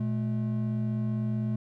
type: tone pair together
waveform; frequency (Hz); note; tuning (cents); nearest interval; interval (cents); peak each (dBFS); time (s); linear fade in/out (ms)
triangle; 119.3 / 215.1; A#2 / A3; +41 / -39; minor seventh; 1020; -27 / -28; 0-1.56; 5
effects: none